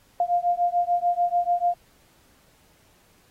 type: beating tone pair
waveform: sine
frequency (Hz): 698.5 / 705.3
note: F5 / F5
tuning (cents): 0 / +17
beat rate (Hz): 6.8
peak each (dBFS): -23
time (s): 0.2-1.74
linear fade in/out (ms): 2
effects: pink hiss -60 dBFS RMS until 3.3 s + AAC 48 kbps